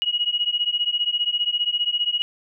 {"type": "beating tone pair", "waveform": "sine", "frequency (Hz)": [2893, 2908], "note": ["F#7", "F#7"], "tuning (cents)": [-40, -31], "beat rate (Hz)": 15, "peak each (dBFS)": -23, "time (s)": [0.02, 2.22], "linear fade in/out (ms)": 0, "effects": []}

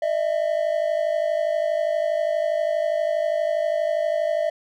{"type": "tone pair together", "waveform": "triangle", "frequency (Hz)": [606.9, 659.3], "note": ["D#5", "E5"], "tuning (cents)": [-43, 0], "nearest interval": "minor second", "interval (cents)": 143, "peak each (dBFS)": -21, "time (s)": [0.02, 4.5], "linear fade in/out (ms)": 5, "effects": []}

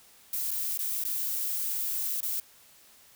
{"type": "noise with dropouts", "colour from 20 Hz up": "violet", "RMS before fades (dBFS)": -31, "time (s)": [0.33, 2.4], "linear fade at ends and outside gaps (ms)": 2, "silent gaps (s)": [[0.508, 0.513], [0.775, 0.79], [1.039, 1.05], [2.206, 2.229]], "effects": ["white hiss -57 dBFS RMS until 3.15 s"]}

